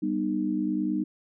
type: chord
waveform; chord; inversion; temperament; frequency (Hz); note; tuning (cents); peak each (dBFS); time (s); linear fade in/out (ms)
sine; G augmented; none; just; 196 / 245 / 306.2; G3 / B3 / D#4; 0 / -14 / -28; -30 / -31 / -27; 0.02-1.04; 10
effects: none